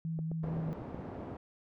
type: tone with vibrato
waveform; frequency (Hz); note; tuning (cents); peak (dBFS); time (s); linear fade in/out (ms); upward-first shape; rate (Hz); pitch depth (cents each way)
sine; 161.2; E3; -38; -33; 0.05-0.73; 0; sine; 4.4; 20
type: click train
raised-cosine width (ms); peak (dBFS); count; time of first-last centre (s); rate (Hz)
2; -29; 7; 0.19-0.946; 7.94
type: band-pass noise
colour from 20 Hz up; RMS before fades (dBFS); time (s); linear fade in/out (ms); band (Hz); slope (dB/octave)
pink; -43; 0.43-1.37; 5; 100 to 700; 12
effects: none